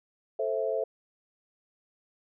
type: chord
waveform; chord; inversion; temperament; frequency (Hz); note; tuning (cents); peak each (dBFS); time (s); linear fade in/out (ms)
sine; A minor; none; just; 440 / 528 / 660; A4 / C5 / E5; 0 / +16 / +2; -31; 0.39-0.84; 5
effects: none